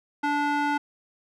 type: tone with band-pass filter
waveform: square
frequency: 290.9 Hz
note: D4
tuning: 16 cents flat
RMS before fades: -25 dBFS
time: 0.23-0.78 s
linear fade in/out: 10 ms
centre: 1100 Hz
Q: 1.3
effects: none